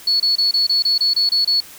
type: tone bursts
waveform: sine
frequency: 4402 Hz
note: C#8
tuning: 13 cents flat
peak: -13 dBFS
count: 10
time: 0.07-1.604 s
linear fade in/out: 5 ms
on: 130 ms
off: 26 ms
effects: white hiss -40 dBFS RMS until 1.78 s